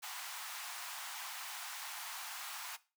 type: high-pass noise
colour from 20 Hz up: pink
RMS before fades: -45 dBFS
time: 0.02-2.77 s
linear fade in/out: 20 ms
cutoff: 770 Hz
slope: 48 dB/octave
effects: noise-tail reverb RT60 0.3 s tail -17 dB re dry